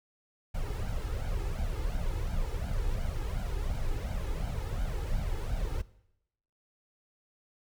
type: noise with flanger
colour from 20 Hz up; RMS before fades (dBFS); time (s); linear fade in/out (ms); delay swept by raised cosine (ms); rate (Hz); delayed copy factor
brown; -32; 0.54-5.82; 10; 1.3 to 2.4; 2.8; +0.75
effects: noise-tail reverb RT60 0.8 s tail -19 dB re dry